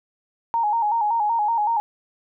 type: tone with vibrato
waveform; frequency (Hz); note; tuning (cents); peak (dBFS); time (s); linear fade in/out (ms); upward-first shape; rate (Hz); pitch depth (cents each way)
sine; 880; A5; 0; -18; 0.54-1.8; 0; square; 5.3; 86
effects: none